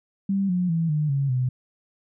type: tone with pitch steps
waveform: sine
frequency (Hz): 196 / 179.73 / 164.82 / 151.14 / 138.59 / 127.09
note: G3 / F3 / E3 / D#3 / C#3 / C3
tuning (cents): 0 / +50 / 0 / -50 / 0 / -50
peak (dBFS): -20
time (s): 0.29-1.49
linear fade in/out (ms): 5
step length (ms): 200
effects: none